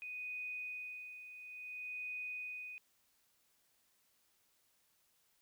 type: tone with tremolo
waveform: sine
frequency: 2489 Hz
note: D#7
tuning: in tune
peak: -40 dBFS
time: 0.02-2.78 s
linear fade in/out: 0 ms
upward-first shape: sine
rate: 0.58 Hz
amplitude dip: 65%
effects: white hiss -75 dBFS RMS until 5.41 s